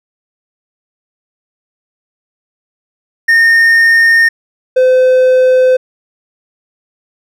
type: tone pair in turn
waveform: triangle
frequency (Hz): 1832 / 512.2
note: A#6 / C5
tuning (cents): -31 / -37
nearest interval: octave + minor seventh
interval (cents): 2206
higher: first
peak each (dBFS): -3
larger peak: neither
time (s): 3.28-4.29 / 4.76-5.77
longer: neither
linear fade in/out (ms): 10
effects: none